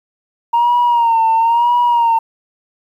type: tone with vibrato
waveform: sine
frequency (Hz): 932.3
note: A#5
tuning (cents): 0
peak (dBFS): -8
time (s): 0.53-2.19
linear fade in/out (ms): 10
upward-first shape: sine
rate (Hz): 1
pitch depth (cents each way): 64
effects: tanh soft clip ceiling -7 dBFS + 8-bit